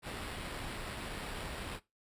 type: noise with sample-and-hold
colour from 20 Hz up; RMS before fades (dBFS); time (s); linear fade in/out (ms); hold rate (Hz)
pink; -42; 0.02-1.8; 50; 6300
effects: noise-tail reverb RT60 0.2 s tail -18 dB re dry + resampled to 32000 Hz